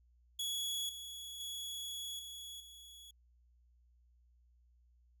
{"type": "tone with level steps", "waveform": "sawtooth", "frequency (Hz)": 3366, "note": "G#7", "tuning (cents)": 23, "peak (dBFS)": [-33, -42, -38, -43, -50], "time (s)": [0.39, 3.11], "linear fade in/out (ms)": 5, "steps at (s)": [0.89, 1.4, 2.19, 2.6], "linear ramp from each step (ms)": 2, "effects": ["added 60 Hz sine -65 dBFS peak until 5.2 s"]}